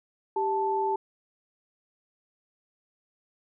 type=tone pair together; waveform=sine; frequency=391.8 / 879 Hz; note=G4 / A5; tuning=-1 / -2 cents; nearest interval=octave + major second; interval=1399 cents; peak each=-28 / -26 dBFS; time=0.36-0.96 s; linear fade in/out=5 ms; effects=none